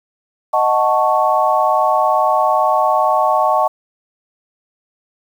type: chord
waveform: sine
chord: D# half-diminished seventh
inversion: none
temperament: equal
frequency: 622.3 / 740 / 880 / 1108.7 Hz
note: D#5 / F#5 / A5 / C#6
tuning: 0 / 0 / 0 / 0 cents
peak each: -17 dBFS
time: 0.53-3.68 s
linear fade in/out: 10 ms
effects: 7-bit